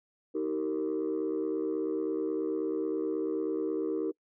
sine tone cluster, 315.1 / 384.4 / 460.8 Hz, D#4 / G4 / A#4, +22 / -34 / -20 cents, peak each -31 / -32 / -32 dBFS, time 0.34-4.12 s, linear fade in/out 20 ms, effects noise-tail reverb RT60 0.1 s tail -25 dB re dry + tanh soft clip ceiling -24 dBFS

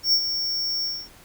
square tone with ADSR envelope, 5480 Hz, F8, 34 cents flat, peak -15 dBFS, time 0.03-1.09 s, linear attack 100 ms, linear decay 70 ms, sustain -9 dB, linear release 250 ms, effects pink hiss -50 dBFS RMS until 1.24 s

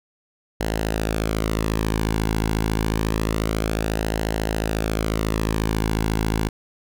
sawtooth tone with flanger, 54.1 Hz, A1, 29 cents flat, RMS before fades -23 dBFS, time 0.6-6.49 s, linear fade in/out 10 ms, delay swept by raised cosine 0.84 to 1.63 ms, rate 0.27 Hz, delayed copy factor -0.6, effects none

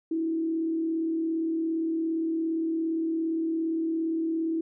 sine tone with frequency modulation, 325.7 Hz, E4, 21 cents flat, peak -25 dBFS, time 0.11-4.61 s, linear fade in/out 5 ms, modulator 37.4 Hz, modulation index 0.32, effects none

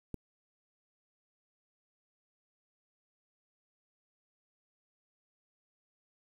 click, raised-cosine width 3 ms, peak -25 dBFS, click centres 0.143 s, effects 9-bit

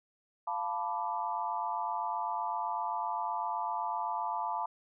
sine chord, B half-diminished seventh, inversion second, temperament equal, 698.5 / 880 / 987.8 / 1174.7 Hz, F5 / A5 / B5 / D6, 0 / 0 / 0 / 0 cents, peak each -39 / -35 / -36 / -40 dBFS, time 0.47-4.66 s, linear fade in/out 5 ms, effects none

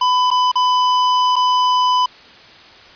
square tone with dropouts, 1001 Hz, B5, 23 cents sharp, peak -13 dBFS, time 0.01-2.06 s, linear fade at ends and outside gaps 5 ms, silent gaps 0.305-0.312 / 0.517-0.555 / 1.358-1.363 s, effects white hiss -42 dBFS RMS until 2.95 s + resampled to 11025 Hz

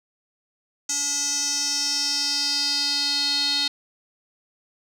square tone with band-pass filter sweep, 285.9 Hz, D4, 46 cents flat, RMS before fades -24 dBFS, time 0.89-3.68 s, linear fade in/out 5 ms, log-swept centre 6500 to 4100 Hz, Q 6.5, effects none

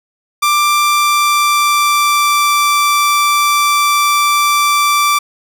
sawtooth tone with pitch glide, 1181 to 1170.1 Hz, D6 to D6, +9 to -7 cents, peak -6 dBFS, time 0.42-5.19 s, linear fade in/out 10 ms, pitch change -16 cents, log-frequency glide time 0.78-2.64 s, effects none

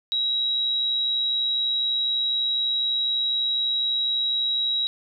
sine tone, 3856 Hz, B7, 42 cents flat, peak -21 dBFS, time 0.12-4.87 s, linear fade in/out 0 ms, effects none

